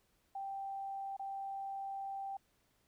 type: tone with dropouts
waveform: sine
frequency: 784 Hz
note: G5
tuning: in tune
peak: -39 dBFS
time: 0.35-2.37 s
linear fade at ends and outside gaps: 5 ms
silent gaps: 1.167-1.194 s
effects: pink hiss -75 dBFS RMS until 2.87 s